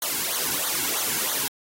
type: noise with flanger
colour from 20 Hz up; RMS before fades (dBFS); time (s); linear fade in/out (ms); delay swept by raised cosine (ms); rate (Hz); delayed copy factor
white; -26; 0.02-1.48; 2; 0.38 to 1.68; 3.1; -1
effects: AAC 48 kbps